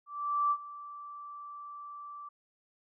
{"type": "tone with ADSR envelope", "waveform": "sine", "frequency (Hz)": 1166, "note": "D6", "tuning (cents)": -13, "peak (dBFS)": -24, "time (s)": [0.06, 2.29], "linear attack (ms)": 450, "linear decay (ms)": 60, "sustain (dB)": -18, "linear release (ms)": 8, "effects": []}